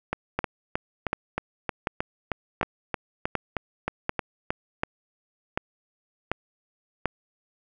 two click trains, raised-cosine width 0.5 ms, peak -9 / -11 dBFS, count 10 / 15, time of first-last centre 0.39-7.057 / 0.13-4.505 s, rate 1.35 / 3.2 Hz, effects none

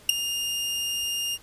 sawtooth tone with ADSR envelope, 2819 Hz, F7, 16 cents sharp, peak -8 dBFS, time 0.09-1.38 s, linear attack 4 ms, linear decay 8 ms, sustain -15 dB, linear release 42 ms, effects pink hiss -52 dBFS RMS until 1.42 s + resampled to 32000 Hz

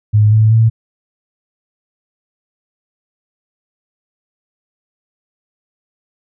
sine tone with pitch steps, 106.1 / 109.27 / 112.54 Hz, G#2 / A2 / A2, +38 / -12 / +40 cents, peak -6 dBFS, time 0.13-0.7 s, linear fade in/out 20 ms, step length 190 ms, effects none

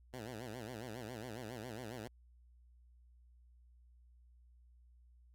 10% pulse tone with vibrato, 116.54 Hz, A#2, in tune, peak -36 dBFS, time 0.13-2.08 s, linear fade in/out 10 ms, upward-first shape sine, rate 7.3 Hz, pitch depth 180 cents each way, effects added 60 Hz sine -61 dBFS peak until 5.34 s

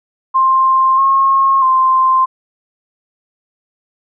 sine tone with pitch steps, 1054 / 1082 / 1045 Hz, C6 / C#6 / C6, +12 / -42 / -2 cents, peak -8 dBFS, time 0.34-2.26 s, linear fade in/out 20 ms, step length 640 ms, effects none

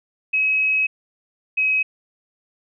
sine tone pair in turn, 2555 / 2544 Hz, D#7 / D#7, +45 / +38 cents, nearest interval unison, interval 7 cents, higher first, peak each -16 dBFS, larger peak neither, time 0.33-0.87 / 1.57-1.83 s, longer first, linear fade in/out 10 ms, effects none

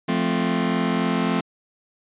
sawtooth chord, F major, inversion none, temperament just, 174.61 / 218.3 / 261.9 Hz, F3 / A3 / C4, 0 / -13 / +2 cents, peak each -20 dBFS, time 0.08-1.41 s, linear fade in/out 10 ms, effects resampled to 8000 Hz

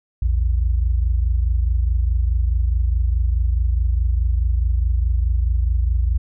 sine tone pair together, 57.66 / 82.41 Hz, A#1 / E2, -18 / 0 cents, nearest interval tritone, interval 618 cents, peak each -16 / -22 dBFS, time 0.22-6.18 s, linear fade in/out 5 ms, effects none

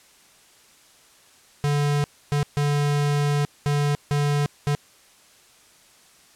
square tone bursts at uneven times, 145.2 Hz, D3, 19 cents flat, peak -20 dBFS, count 6, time 1.64-2.04 / 2.32-2.43 / 2.57-3.45 / 3.66-3.95 / 4.11-4.46 / 4.67-4.75 s, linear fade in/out 0 ms, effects white hiss -54 dBFS RMS until 6.35 s + low-pass 10000 Hz 12 dB/octave

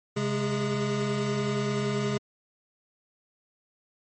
square tone cluster, 133.6 / 207.4 / 411.3 Hz, C3 / G#3 / G#4, +36 / -2 / -17 cents, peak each -31 dBFS, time 0.16-2.18 s, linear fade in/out 10 ms, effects MP3 32 kbps

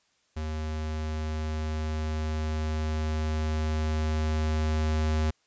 square tone with level ramp, 77.78 Hz, D#2, in tune, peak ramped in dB -31 to -24 dBFS, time 0.36-5.31 s, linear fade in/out 10 ms, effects white hiss -69 dBFS RMS until 5.46 s + resampled to 16000 Hz

